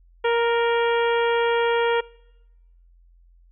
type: harmonic tone with a mistuned harmonic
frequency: 468.2 Hz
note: A#4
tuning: 8 cents sharp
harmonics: 1 / 2 / 3 / 4 / 5 / 6 / 7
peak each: -19 / -25 / -29 / -31 / -33 / -35 / -36 dBFS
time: 0.24-2.01 s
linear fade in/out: 10 ms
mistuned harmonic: 4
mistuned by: -18 cents
effects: noise-tail reverb RT60 1.0 s tail -25 dB re dry + added 43 Hz sine -51 dBFS peak until 3.51 s